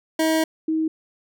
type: tone pair in turn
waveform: 25% pulse / sine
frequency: 319 / 317.4 Hz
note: D#4 / D#4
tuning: +43 / +35 cents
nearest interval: unison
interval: 8 cents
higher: first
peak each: -14 / -19 dBFS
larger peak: first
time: 0.19-0.44 / 0.68-0.88 s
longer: first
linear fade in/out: 5 ms
effects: none